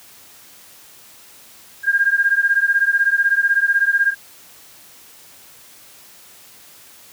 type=beating tone pair; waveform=sine; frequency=1606 / 1622 Hz; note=G6 / G#6; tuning=+41 / -41 cents; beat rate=16 Hz; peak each=-16 / -17 dBFS; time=1.83-4.15 s; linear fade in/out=50 ms; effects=white hiss -45 dBFS RMS until 7.12 s + high-pass 60 Hz 12 dB/octave